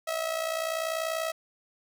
sawtooth tone with amplitude modulation, 647 Hz, E5, 32 cents flat, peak -22 dBFS, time 0.07-1.32 s, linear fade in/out 10 ms, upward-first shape sine, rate 60.3 Hz, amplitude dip 65%, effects none

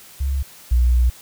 sine tone pair in turn, 68 / 60.74 Hz, C#2 / B1, -33 / -28 cents, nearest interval major second, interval 195 cents, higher first, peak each -18 / -12 dBFS, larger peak second, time 0.2-0.43 / 0.71-1.1 s, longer second, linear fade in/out 10 ms, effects white hiss -44 dBFS RMS until 1.21 s

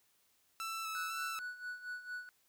sawtooth tone with vibrato, 1318.5 Hz, E6, in tune, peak -35 dBFS, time 0.6-1.39 s, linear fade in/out 0 ms, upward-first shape square, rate 2 Hz, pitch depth 15 cents each way
triangle tone with tremolo, 1477 Hz, F#6, 3 cents flat, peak -37 dBFS, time 0.95-2.29 s, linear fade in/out 0 ms, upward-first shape sine, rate 4.4 Hz, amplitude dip 75%
effects white hiss -73 dBFS RMS until 2.48 s

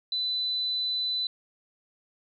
sine tone, 4000 Hz, B7, 21 cents sharp, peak -26 dBFS, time 0.12-1.27 s, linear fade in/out 2 ms, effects none

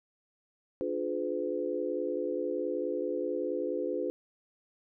sine chord, D diminished seventh, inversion none, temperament just, 293.7 / 352.4 / 422.9 / 507.5 Hz, D4 / F4 / Ab4 / Cb5, 0 / +16 / +31 / +47 cents, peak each -37 / -35 / -36 / -34 dBFS, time 0.81-4.1 s, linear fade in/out 0 ms, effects none

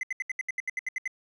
triangle tone bursts, 2036 Hz, C7, 48 cents flat, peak -26 dBFS, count 12, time 0.01-1.077 s, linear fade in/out 2 ms, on 22 ms, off 73 ms, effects resampled to 24000 Hz + 11-bit

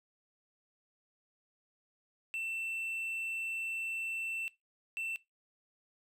triangle tone bursts at uneven times, 2680 Hz, E7, 28 cents sharp, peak -33 dBFS, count 2, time 2.34-4.48 / 4.97-5.16 s, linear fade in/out 0 ms, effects noise-tail reverb RT60 0.2 s tail -21 dB re dry

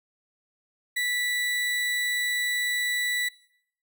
35% pulse tone, 1966 Hz, B6, 8 cents flat, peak -23 dBFS, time 0.96-3.29 s, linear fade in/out 10 ms, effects noise-tail reverb RT60 0.7 s tail -22 dB re dry

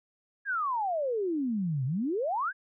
sine exponential two-way sweep, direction down then up, 1680 to 123.47 to 1680 Hz, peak -27 dBFS, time 0.45-2.53 s, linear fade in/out 50 ms, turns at 1.85 s, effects none

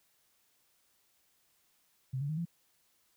sine tone with pitch steps, 130.81 / 142.65 / 155.56 / 169.64 Hz, C3 / C#3 / D#3 / E3, 0 / +50 / 0 / +50 cents, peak -32 dBFS, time 2.13-2.454 s, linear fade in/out 10 ms, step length 81 ms, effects white hiss -72 dBFS RMS until 3.16 s

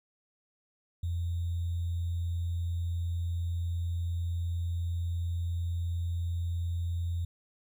sine tone with sample-and-hold, 85.7 Hz, F2, 32 cents flat, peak -29 dBFS, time 1.03-7.25 s, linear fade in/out 5 ms, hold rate 3675 Hz, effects none

